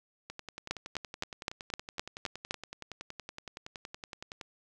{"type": "two click trains", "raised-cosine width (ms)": 0.2, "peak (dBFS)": [-24, -14], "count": [45, 8], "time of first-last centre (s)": [[0.3, 4.412], [0.71, 2.509]], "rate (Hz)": [10.7, 3.89], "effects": []}